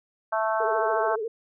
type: harmonic tone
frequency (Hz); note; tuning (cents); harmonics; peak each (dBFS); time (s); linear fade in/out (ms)
220; A3; 0; 3 / 4 / 5 / 6 / 7; -26 / -28 / -30 / -32 / -33; 0.32-1.16; 10
type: tone with vibrato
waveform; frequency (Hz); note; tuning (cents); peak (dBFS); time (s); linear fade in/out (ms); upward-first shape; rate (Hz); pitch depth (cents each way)
sine; 440; A4; 0; -27; 0.6-1.28; 5; triangle; 14; 120
effects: none